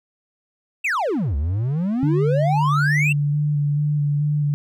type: exponential two-way sweep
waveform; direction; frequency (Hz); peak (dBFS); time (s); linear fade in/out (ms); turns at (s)
triangle; down then up; 2794 to 67 to 2794; -17; 0.84-3.13; 10; 1.36
type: tone with vibrato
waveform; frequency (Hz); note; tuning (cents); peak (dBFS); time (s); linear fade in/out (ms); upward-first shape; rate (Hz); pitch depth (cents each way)
sine; 146.83; D3; 0; -17; 2.03-4.54; 0; square; 2.3; 18
effects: none